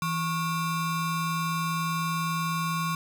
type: ring-modulated tone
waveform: square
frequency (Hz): 631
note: D#5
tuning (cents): +24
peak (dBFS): -24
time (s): 0.02-2.95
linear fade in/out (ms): 2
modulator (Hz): 466
effects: none